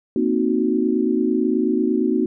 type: chord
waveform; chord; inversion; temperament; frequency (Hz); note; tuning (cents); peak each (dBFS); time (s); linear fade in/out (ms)
sine; C half-diminished seventh; third; equal; 233.1 / 261.6 / 311.1 / 370; Bb3 / C4 / Eb4 / Gb4; 0 / 0 / 0 / 0; -22; 0.16-2.26; 2
effects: none